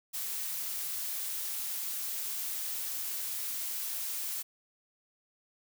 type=noise; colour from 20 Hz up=blue; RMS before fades=-36 dBFS; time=0.13-4.43 s; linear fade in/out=20 ms; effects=none